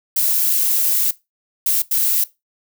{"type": "noise bursts at uneven times", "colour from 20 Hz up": "violet", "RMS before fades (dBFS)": -17, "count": 3, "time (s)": [[0.16, 1.11], [1.66, 1.82], [1.91, 2.24]], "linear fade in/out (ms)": 5, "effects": ["noise-tail reverb RT60 0.2 s tail -18 dB re dry"]}